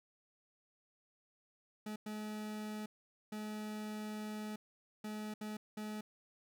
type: tone bursts at uneven times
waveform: 40% pulse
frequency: 213 Hz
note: G#3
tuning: 44 cents sharp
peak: -40 dBFS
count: 6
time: 1.86-1.96 / 2.06-2.86 / 3.32-4.56 / 5.04-5.34 / 5.41-5.57 / 5.77-6.01 s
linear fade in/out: 5 ms
effects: none